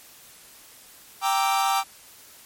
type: chord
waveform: 45% pulse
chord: E half-diminished seventh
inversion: first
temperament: equal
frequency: 784 / 932.3 / 1174.7 / 1318.5 Hz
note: G5 / Bb5 / D6 / E6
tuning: 0 / 0 / 0 / 0 cents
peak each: -23 / -28 / -27 / -29 dBFS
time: 1.21-1.84 s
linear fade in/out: 50 ms
effects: white hiss -49 dBFS RMS until 2.45 s + MP3 64 kbps